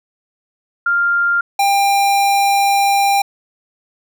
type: tone pair in turn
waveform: sine / square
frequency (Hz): 1396.9 / 796.9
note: F6 / G5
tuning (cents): 0 / +28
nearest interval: minor seventh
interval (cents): 972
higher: first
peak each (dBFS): -12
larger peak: neither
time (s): 0.86-1.41 / 1.59-3.22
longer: second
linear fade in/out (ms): 5
effects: none